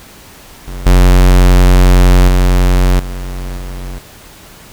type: tone with level steps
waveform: square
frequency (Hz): 45.47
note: F#1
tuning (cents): -29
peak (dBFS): -22 / -4 / -7 / -20 / -22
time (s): 0.67-3.99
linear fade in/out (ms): 10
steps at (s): 0.86 / 2.28 / 2.99 / 3.57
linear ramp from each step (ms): 5
effects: pink hiss -37 dBFS RMS until 4.72 s